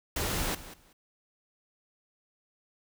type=noise with echo; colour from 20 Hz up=pink; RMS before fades=-31 dBFS; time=0.16-0.55 s; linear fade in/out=5 ms; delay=190 ms; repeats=2; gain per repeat=-15 dB; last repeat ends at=0.93 s; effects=none